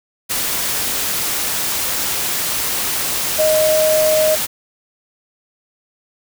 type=tone in noise; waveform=sine; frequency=622.3 Hz; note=D#5; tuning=in tune; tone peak=-12 dBFS; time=3.38-4.36 s; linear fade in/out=20 ms; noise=white; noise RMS=-20 dBFS; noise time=0.29-4.47 s; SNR=+5 dB; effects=none